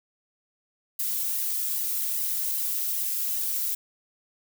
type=noise with flanger; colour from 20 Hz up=violet; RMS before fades=-28 dBFS; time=0.99-3.75 s; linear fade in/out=5 ms; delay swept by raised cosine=0.99 to 3.79 ms; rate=2.5 Hz; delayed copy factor=+0.85; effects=none